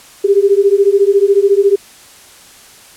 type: beating tone pair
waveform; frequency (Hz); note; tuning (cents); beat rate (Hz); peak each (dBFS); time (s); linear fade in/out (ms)
sine; 392 / 406; G4 / G#4; 0 / -39; 14; -10; 0.24-1.76; 10
effects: white hiss -40 dBFS RMS until 2.96 s + low-pass 11000 Hz 12 dB/octave